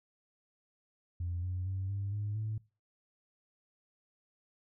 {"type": "tone with pitch steps", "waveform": "sine", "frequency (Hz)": [87.3, 91.17, 95.2, 99.42, 103.82, 108.41], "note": ["F2", "F#2", "F#2", "G2", "G#2", "A2"], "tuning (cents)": [0, -25, 50, 25, 0, -25], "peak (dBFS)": -32, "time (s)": [1.2, 2.58], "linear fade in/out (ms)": 5, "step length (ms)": 230, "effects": ["noise-tail reverb RT60 0.3 s tail -22 dB re dry", "tanh soft clip ceiling -29 dBFS"]}